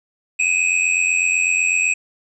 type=tone pair together; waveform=square; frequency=2489 / 2577 Hz; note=D#7 / E7; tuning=0 / -40 cents; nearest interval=minor second; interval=60 cents; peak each=-19 dBFS; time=0.39-1.94 s; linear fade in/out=10 ms; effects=resampled to 22050 Hz

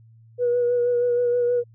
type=tone with vibrato; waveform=sine; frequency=485 Hz; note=B4; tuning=31 cents flat; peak=-17 dBFS; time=0.38-1.64 s; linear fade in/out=50 ms; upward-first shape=sine; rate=6.3 Hz; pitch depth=21 cents each way; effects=tanh soft clip ceiling -13 dBFS + added 113 Hz sine -48 dBFS peak until 1.74 s

